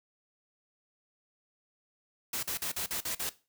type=noise bursts; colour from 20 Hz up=white; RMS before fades=-34 dBFS; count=7; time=2.33-3.294 s; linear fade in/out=5 ms; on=100 ms; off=44 ms; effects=noise-tail reverb RT60 0.3 s tail -17 dB re dry